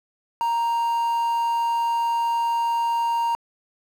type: tone with quantisation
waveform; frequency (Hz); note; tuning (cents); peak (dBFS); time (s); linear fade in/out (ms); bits
triangle; 932.3; A#5; 0; -18; 0.41-3.35; 0; 6
effects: low-pass 9000 Hz 12 dB/octave